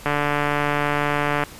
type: click train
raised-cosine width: 0.5 ms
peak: -6 dBFS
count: 202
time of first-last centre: 0.06-1.437 s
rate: 146 Hz
effects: pink hiss -41 dBFS RMS until 1.59 s + resampled to 32000 Hz